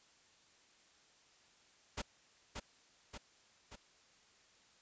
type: noise with echo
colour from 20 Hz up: pink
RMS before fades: -40 dBFS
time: 1.97-2.02 s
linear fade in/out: 10 ms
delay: 580 ms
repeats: 3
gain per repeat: -4 dB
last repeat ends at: 3.76 s
effects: white hiss -67 dBFS RMS until 4.81 s + resampled to 16000 Hz